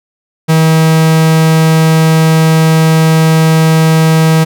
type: tone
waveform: 45% pulse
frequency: 160 Hz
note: D#3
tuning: 49 cents sharp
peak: -5 dBFS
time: 0.48-4.45 s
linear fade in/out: 20 ms
effects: none